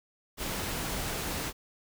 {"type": "noise", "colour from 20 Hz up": "pink", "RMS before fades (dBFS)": -34, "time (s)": [0.37, 1.53], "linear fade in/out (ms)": 50, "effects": []}